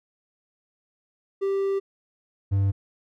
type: tone pair in turn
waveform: triangle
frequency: 392 / 98.4 Hz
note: G4 / G2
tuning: 0 / +7 cents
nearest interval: 2 octaves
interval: 2393 cents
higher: first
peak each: -20 / -17 dBFS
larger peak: second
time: 1.41-1.8 / 2.51-2.72 s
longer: first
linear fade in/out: 20 ms
effects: none